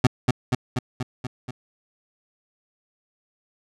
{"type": "tone with echo", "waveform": "25% pulse", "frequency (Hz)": 125.4, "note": "B2", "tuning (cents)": 27, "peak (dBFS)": -9, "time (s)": [0.04, 0.07], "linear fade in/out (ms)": 5, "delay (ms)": 240, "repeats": 6, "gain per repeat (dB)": -3, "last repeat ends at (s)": 1.51, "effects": ["low-pass 8000 Hz 12 dB/octave"]}